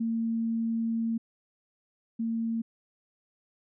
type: tone pair in turn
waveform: sine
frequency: 227.7 / 227.7 Hz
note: A#3 / A#3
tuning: -40 / -40 cents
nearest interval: unison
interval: 0 cents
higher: neither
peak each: -26 / -27 dBFS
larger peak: first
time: 0-1.18 / 2.19-2.62 s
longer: first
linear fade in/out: 10 ms
effects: none